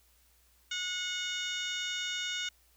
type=harmonic tone with a mistuned harmonic; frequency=729 Hz; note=F#5; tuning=26 cents flat; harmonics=2 / 3 / 4 / 5 / 6 / 7 / 8 / 9 / 10; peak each=-40 / -41 / -38 / -38 / -52 / -52 / -48 / -44 / -51 dBFS; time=0.71-2.49 s; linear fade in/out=5 ms; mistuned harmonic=8; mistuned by=-32 cents; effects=added 60 Hz sine -67 dBFS peak until 2.76 s + white hiss -67 dBFS RMS until 2.76 s